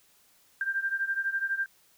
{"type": "beating tone pair", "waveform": "sine", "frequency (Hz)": [1581, 1593], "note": ["G6", "G6"], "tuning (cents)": [14, 27], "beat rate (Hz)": 12, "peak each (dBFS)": [-29, -32], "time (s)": [0.61, 1.66], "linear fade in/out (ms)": 2, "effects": ["white hiss -63 dBFS RMS until 1.97 s"]}